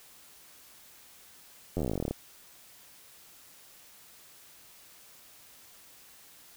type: slowing click train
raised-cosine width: 2 ms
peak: -18 dBFS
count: 19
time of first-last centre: 1.77-2.11 s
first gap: 11 ms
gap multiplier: 1.06
effects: white hiss -55 dBFS RMS until 6.56 s